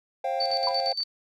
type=chord; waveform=triangle; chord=C suspended fourth; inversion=none; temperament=equal with one note detuned; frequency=533.9 / 698.5 / 784 Hz; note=C5 / F5 / G5; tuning=+35 / 0 / 0 cents; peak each=-28 dBFS; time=0.24-0.93 s; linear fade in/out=5 ms
type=tone with tremolo; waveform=sine; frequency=4555 Hz; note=C#8; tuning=46 cents sharp; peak=-25 dBFS; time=0.4-1.04 s; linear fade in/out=5 ms; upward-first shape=square; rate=8.7 Hz; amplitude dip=75%
type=clicks; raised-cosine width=0.3 ms; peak=-31 dBFS; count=8; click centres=0.42 / 0.505 / 0.535 / 0.64 / 0.71 / 0.799 / 0.873 / 1.004 s
type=tone with exponential decay; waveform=sine; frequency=987.8 Hz; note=B5; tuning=in tune; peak=-23 dBFS; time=0.67-0.79 s; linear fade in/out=2 ms; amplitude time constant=24 ms
effects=none